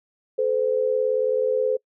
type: tone pair together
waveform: sine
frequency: 433.7 / 512.3 Hz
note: A4 / C5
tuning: -25 / -37 cents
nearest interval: minor third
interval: 288 cents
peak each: -23 / -21 dBFS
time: 0.38-1.77 s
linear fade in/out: 10 ms
effects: noise-tail reverb RT60 0.1 s tail -25 dB re dry